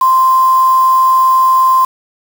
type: tone with quantisation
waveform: sine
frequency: 1043 Hz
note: C6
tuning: 6 cents flat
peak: -6 dBFS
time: 0.01-1.85 s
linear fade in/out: 5 ms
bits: 4
effects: none